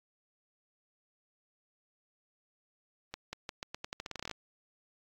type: accelerating click train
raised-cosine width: 0.2 ms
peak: -21 dBFS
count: 17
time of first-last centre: 3.14-4.313 s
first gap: 190 ms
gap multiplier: 0.85
effects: AAC 64 kbps